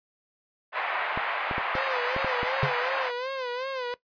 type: band-pass noise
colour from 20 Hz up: pink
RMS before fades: -30 dBFS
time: 0.72-3.12 s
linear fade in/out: 50 ms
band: 680 to 2500 Hz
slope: 24 dB/octave
type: clicks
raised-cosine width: 2 ms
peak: -19 dBFS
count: 7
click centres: 1.175 / 1.512 / 1.581 / 1.753 / 2.164 / 2.246 / 2.431 s
type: tone with vibrato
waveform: sawtooth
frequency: 512 Hz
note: C5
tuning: 38 cents flat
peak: -26 dBFS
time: 1.75-3.94 s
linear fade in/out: 0 ms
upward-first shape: sine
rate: 2.7 Hz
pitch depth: 96 cents each way
type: tone with exponential decay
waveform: square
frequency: 140.9 Hz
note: C#3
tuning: 29 cents sharp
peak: -19 dBFS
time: 2.63-2.75 s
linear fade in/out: 0 ms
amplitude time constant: 25 ms
effects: noise-tail reverb RT60 0.1 s tail -17 dB re dry + resampled to 11025 Hz